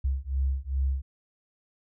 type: beating tone pair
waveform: sine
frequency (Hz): 66 / 68.5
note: C2 / C#2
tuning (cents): +16 / -20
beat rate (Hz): 2.5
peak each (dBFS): -28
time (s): 0.04-1.02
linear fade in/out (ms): 10
effects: none